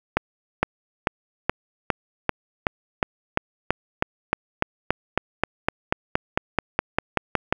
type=accelerating click train; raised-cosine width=0.5 ms; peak=-3 dBFS; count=26; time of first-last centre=0.17-7.525 s; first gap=460 ms; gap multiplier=0.96; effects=7-bit